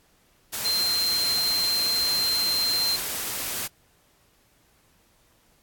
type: tone in noise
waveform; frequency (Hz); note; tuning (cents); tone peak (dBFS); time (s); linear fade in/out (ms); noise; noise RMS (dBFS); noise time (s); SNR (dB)
sine; 4145; C8; -17; -22; 0.64-2.97; 20; white; -30; 0.52-3.68; +5
effects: pink hiss -62 dBFS RMS until 5.62 s + AAC 64 kbps